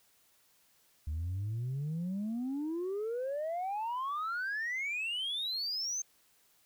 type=exponential sweep; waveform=sine; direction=up; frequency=73.42 to 6390 Hz; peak=-31 dBFS; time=1.07-6.02 s; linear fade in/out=5 ms; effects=tanh soft clip ceiling -31 dBFS + white hiss -68 dBFS RMS until 6.65 s